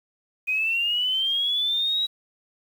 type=linear sweep; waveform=sine; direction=up; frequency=2485 to 3875 Hz; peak=-21 dBFS; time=0.47-2.07 s; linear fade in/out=20 ms; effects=8-bit